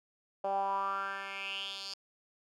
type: tone with band-pass filter sweep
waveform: 10% pulse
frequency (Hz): 196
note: G3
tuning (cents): 0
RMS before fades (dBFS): -36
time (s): 0.44-1.94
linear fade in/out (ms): 5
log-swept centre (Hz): 660 to 4800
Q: 5.4
effects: none